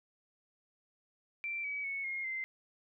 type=tone with pitch steps; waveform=sine; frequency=2349 / 2278 / 2209 / 2143 / 2078 Hz; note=D7 / C#7 / C#7 / C7 / C7; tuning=0 / +47 / -7 / +41 / -12 cents; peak=-35 dBFS; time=1.44-2.44 s; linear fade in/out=0 ms; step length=200 ms; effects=none